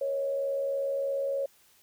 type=tone with frequency modulation; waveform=sine; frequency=551 Hz; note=C#5; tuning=11 cents flat; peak=-27 dBFS; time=0.01-1.46 s; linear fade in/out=5 ms; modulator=76.8 Hz; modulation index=0.41; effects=white hiss -62 dBFS RMS until 1.82 s